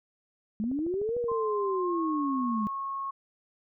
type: linear two-way sweep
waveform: sine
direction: up then down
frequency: 204.2 to 488 to 204.2 Hz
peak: -27 dBFS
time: 0.6-2.67 s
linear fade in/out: 0 ms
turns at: 1.17 s
type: click train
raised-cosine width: 2 ms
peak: -30 dBFS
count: 10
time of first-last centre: 0.64-1.317 s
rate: 13.3 Hz
type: tone with pitch glide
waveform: sine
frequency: 1046.5 to 1092.8 Hz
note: C6 to C#6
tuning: 0 to -25 cents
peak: -31 dBFS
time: 1.28-3.11 s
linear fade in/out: 10 ms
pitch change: +75 cents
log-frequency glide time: 1.77-2.02 s
effects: none